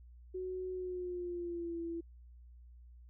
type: tone with pitch glide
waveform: sine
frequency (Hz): 370 to 335.4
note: F#4 to E4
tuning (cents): 0 to +30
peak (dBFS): -37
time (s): 0.34-2.01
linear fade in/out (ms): 10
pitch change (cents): -170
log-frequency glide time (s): 0.72-1.8
effects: added 60 Hz sine -53 dBFS peak until 3.09 s